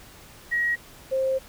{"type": "tone pair in turn", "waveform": "sine", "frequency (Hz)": [1900, 528.9], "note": ["A#6", "C5"], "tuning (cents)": [33, 19], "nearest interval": "octave + minor seventh", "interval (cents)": 2214, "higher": "first", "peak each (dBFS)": -21, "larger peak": "neither", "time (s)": [[0.51, 0.76], [1.11, 1.39]], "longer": "second", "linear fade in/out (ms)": 20, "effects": ["pink hiss -48 dBFS RMS until 1.48 s"]}